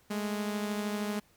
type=beating tone pair; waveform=sawtooth; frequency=207.2 / 220.2 Hz; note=G#3 / A3; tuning=-4 / +2 cents; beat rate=13 Hz; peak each=-28 / -36 dBFS; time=0.1-1.2 s; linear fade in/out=10 ms; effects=pink hiss -65 dBFS RMS until 1.36 s